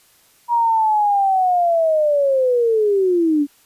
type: linear sweep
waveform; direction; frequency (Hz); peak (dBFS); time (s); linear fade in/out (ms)
sine; down; 957 to 280; -13; 0.48-3.47; 50
effects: white hiss -54 dBFS RMS until 3.65 s + resampled to 32000 Hz